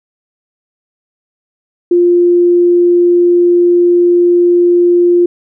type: tone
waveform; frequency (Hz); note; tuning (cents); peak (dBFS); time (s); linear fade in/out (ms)
sine; 350.2; F4; +5; -5; 1.91-5.26; 5
effects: none